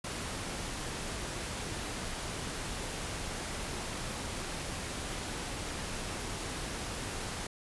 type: noise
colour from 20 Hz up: pink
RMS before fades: -38 dBFS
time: 0.04-7.47 s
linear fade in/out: 5 ms
effects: resampled to 24000 Hz